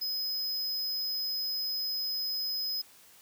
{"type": "tone", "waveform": "square", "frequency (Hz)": 5060, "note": "D#8", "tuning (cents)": 28, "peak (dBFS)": -31, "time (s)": [0.01, 2.82], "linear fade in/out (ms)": 10, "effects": ["white hiss -57 dBFS RMS until 3.21 s", "high-pass 80 Hz 12 dB/octave"]}